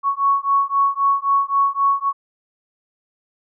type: beating tone pair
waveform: sine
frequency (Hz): 1108.7 / 1112.5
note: C#6 / C#6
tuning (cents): 0 / +6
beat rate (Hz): 3.8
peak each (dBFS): -18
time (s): 0.03-2.13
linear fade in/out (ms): 50
effects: none